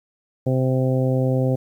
harmonic tone, 130 Hz, C3, 11 cents flat, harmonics 1 / 2 / 3 / 4 / 5 / 6, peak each -19 / -24 / -28 / -24 / -33 / -37 dBFS, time 0.46-1.56 s, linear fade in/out 10 ms, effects 9-bit

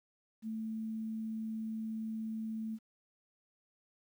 sine tone with quantisation, 220.8 Hz, A3, 6 cents sharp, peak -36 dBFS, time 0.42-2.79 s, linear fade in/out 50 ms, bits 11, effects none

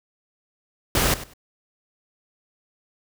pink noise with echo, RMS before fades -20 dBFS, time 0.95-1.14 s, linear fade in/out 2 ms, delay 98 ms, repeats 2, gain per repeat -15 dB, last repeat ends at 1.336 s, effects none

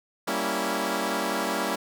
10% pulse chord, G diminished seventh, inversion none, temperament equal with one note detuned, 196 / 233.1 / 278.8 / 329.6 Hz, G3 / Bb3 / Db4 / Fb4, 0 / 0 / +10 / 0 cents, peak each -23 dBFS, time 0.27-1.76 s, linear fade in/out 10 ms, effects none

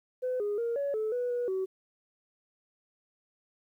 sine tone with pitch steps, 506 / 412.6 / 467.6 / 564 / 434.3 / 491 / 485.7 / 378.6 Hz, B4 / G#4 / A#4 / C#5 / A4 / B4 / B4 / F#4, +42 / -11 / +5 / +30 / -23 / -10 / -29 / +40 cents, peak -27 dBFS, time 0.22-1.66 s, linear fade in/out 20 ms, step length 180 ms, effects tanh soft clip ceiling -25 dBFS + 11-bit

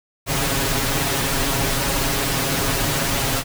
pink noise with comb filter, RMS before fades -21 dBFS, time 0.26-3.44 s, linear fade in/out 50 ms, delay 7.3 ms, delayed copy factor +0.9, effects none

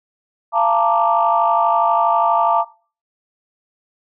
sine chord, Bb major seventh, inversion second, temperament equal with one note detuned, 685.7 / 880 / 932.3 / 1174.7 Hz, F5 / A5 / Bb5 / D6, -32 / 0 / 0 / 0 cents, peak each -18 dBFS, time 0.52-2.65 s, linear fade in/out 50 ms, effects noise-tail reverb RT60 0.4 s tail -20 dB re dry + tanh soft clip ceiling -3 dBFS

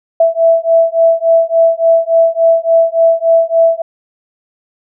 sine beating tone pair, 659.3 / 662.8 Hz, E5 / E5, 0 / +9 cents, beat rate 3.5 Hz, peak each -10 dBFS, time 0.2-3.82 s, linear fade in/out 5 ms, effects none

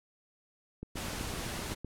click train, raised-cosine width 3 ms, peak -27 dBFS, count 9, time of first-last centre 0.83-1.847 s, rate 7.87 Hz
pink noise, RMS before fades -38 dBFS, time 0.95-1.75 s, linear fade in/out 20 ms
effects low-pass 12000 Hz 12 dB/octave

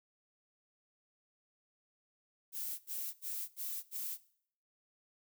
violet noise bursts, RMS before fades -40 dBFS, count 5, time 2.52-4.178 s, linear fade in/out 50 ms, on 270 ms, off 77 ms, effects noise-tail reverb RT60 0.6 s tail -19 dB re dry

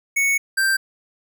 square tone pair in turn, 2217 / 1571.6 Hz, C#7 / G6, 0 / +4 cents, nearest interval tritone, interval 596 cents, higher first, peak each -17 dBFS, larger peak neither, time 0.16-0.38 / 0.57-0.77 s, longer first, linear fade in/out 10 ms, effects none

